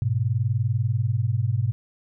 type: tone pair together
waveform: sine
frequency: 103.83 / 124.15 Hz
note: G#2 / B2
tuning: 0 / +9 cents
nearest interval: minor third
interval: 309 cents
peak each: -23 dBFS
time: 0.02-1.72 s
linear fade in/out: 0 ms
effects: none